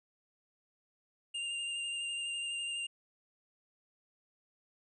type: tone with vibrato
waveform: square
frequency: 2800 Hz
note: F7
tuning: 4 cents sharp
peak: -36 dBFS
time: 1.34-2.87 s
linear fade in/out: 10 ms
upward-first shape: square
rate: 12 Hz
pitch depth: 13 cents each way
effects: resampled to 24000 Hz